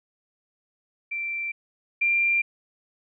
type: tone pair in turn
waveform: sine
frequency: 2349 / 2379 Hz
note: D7 / D7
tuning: 0 / +22 cents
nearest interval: unison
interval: 22 cents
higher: second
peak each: -27 / -19 dBFS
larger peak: second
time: 1.11-1.52 / 2.01-2.42 s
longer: neither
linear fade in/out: 10 ms
effects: none